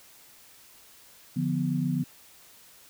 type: chord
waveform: sine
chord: B diminished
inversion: first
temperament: equal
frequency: 146.83 / 174.61 / 246.9 Hz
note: D3 / F3 / B3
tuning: 0 / 0 / 0 cents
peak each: -29 dBFS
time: 1.36-2.04 s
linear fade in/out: 10 ms
effects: white hiss -54 dBFS RMS until 2.89 s